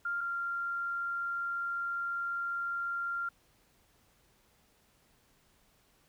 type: tone pair in turn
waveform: sine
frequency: 1396.9 / 1387.3 Hz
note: F6 / F6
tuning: 0 / -12 cents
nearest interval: unison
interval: 12 cents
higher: first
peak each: -31 / -32 dBFS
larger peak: first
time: 0.05-0.21 / 0.21-3.29 s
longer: second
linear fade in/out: 5 ms
effects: pink hiss -68 dBFS RMS until 6.08 s